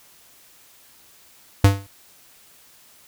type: tone with exponential decay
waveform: square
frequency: 98.8 Hz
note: G2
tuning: 14 cents sharp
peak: -7 dBFS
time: 1.64-1.87 s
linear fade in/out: 5 ms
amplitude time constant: 48 ms
effects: white hiss -52 dBFS RMS until 3.07 s